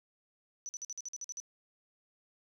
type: tone bursts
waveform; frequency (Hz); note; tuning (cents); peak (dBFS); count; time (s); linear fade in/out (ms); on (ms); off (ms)
sine; 5960; F#8; +12; -38; 10; 0.66-1.401; 0; 30; 49
effects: none